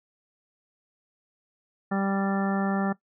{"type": "harmonic tone", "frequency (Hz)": 196, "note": "G3", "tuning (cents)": 0, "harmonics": [1, 2, 3, 4, 5, 6, 7, 9], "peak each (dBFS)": [-25, -35, -35, -32, -44, -38, -36, -38], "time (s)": [1.91, 2.93], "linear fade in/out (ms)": 10, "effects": ["noise-tail reverb RT60 0.1 s tail -18 dB re dry"]}